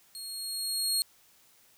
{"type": "tone with level ramp", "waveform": "25% pulse", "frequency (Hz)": 4287, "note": "C8", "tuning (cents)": 41, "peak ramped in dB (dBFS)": [-35, -20], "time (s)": [0.15, 1.02], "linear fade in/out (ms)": 0, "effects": ["white hiss -62 dBFS RMS until 1.77 s"]}